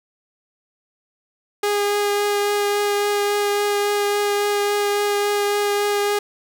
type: tone with vibrato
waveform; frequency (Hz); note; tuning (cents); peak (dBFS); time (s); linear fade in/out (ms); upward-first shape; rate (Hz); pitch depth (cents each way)
sawtooth; 409.8; G#4; -23; -14; 1.63-6.19; 5; triangle; 3.6; 12
effects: none